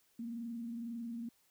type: tone with frequency modulation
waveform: sine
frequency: 233.1 Hz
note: A#3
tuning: in tune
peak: -39 dBFS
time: 0.19-1.29 s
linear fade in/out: 5 ms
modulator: 22 Hz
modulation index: 0.34
effects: white hiss -72 dBFS RMS until 1.5 s